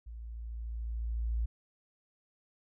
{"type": "tone with level ramp", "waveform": "sine", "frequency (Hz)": 56.9, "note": "A#1", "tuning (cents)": -41, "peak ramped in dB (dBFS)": [-42, -28], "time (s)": [0.06, 1.46], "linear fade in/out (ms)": 10, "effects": []}